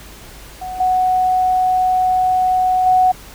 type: tone with level steps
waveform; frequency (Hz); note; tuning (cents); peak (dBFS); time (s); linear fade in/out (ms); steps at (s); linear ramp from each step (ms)
sine; 740; F#5; 0; -24 / -12 / -9; 0.61-3.12; 10; 0.8 / 2.86; 5
effects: added 50 Hz sine -39 dBFS peak until 3.34 s + pink hiss -39 dBFS RMS until 3.34 s